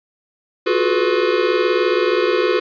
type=tone cluster; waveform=square; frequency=352.5 / 371.5 / 427.1 / 493.5 Hz; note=F4 / F#4 / G#4 / B4; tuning=+16 / +7 / +48 / -1 cents; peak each=-21 dBFS; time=0.66-2.6 s; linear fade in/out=10 ms; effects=resampled to 11025 Hz + 8-bit